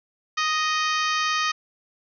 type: harmonic tone with a mistuned harmonic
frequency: 622.3 Hz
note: D#5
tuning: in tune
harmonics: 2 / 3 / 4 / 5 / 6 / 7 / 8 / 9 / 10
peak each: -24 / -28 / -30 / -32 / -34 / -35 / -36 / -37 / -38 dBFS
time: 0.37-1.52 s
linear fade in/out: 10 ms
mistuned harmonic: 7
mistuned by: +39 cents
effects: none